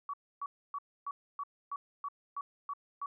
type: tone bursts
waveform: sine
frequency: 1132 Hz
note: C#6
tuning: 36 cents sharp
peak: -35 dBFS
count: 10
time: 0.09-3.06 s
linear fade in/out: 2 ms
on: 45 ms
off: 280 ms
effects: none